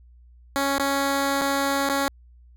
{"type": "tone with dropouts", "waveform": "10% pulse", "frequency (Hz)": 277.2, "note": "C#4", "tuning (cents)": 0, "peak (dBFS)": -13, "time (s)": [0.56, 2.08], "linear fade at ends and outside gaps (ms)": 0, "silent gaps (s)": [[0.782, 0.797], [1.412, 1.418], [1.89, 1.897]], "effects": ["added 60 Hz sine -48 dBFS peak until 2.56 s"]}